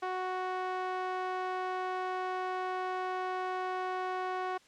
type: tone with band-pass filter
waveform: sawtooth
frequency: 370 Hz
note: F#4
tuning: in tune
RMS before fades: -35 dBFS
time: 0.02-4.58 s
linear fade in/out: 10 ms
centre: 950 Hz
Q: 1.3
effects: white hiss -62 dBFS RMS until 4.67 s + low-pass 6000 Hz 12 dB/octave